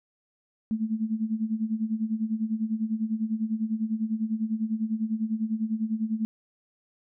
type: tone with tremolo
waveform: sine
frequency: 220 Hz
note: A3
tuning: in tune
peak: -22 dBFS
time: 0.71-6.25 s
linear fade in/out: 0 ms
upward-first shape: sine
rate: 10 Hz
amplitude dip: 80%
effects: none